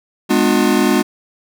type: chord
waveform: square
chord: G# diminished seventh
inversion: none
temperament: just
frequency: 207.7 / 249.2 / 299 / 358.8 Hz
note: G#3 / B3 / D4 / F4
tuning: 0 / +16 / +31 / +47 cents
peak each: -18 dBFS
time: 0.29-1.03 s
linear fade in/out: 20 ms
effects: none